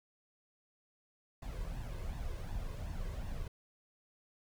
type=noise with flanger; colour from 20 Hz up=brown; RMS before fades=-40 dBFS; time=1.42-3.48 s; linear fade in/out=5 ms; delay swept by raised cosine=1.1 to 1.97 ms; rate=2.7 Hz; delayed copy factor=+0.6; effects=none